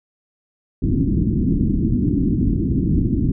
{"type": "low-pass noise", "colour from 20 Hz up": "white", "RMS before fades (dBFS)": -18, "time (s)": [0.82, 3.32], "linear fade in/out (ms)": 5, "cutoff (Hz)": 310, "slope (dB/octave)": 48, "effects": []}